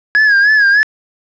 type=tone with vibrato; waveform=triangle; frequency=1665 Hz; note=G#6; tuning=4 cents sharp; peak=-5 dBFS; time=0.15-0.83 s; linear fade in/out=0 ms; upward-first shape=sine; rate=3.3 Hz; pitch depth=79 cents each way; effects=resampled to 16000 Hz + 7-bit